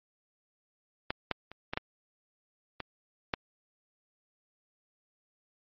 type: clicks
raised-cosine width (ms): 0.3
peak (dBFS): -13 / -12 / -28 / -16 / -13 / -19 / -11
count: 7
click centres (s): 1.105 / 1.313 / 1.516 / 1.735 / 1.774 / 2.803 / 3.338
effects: low-pass 4000 Hz 12 dB/octave + MP3 32 kbps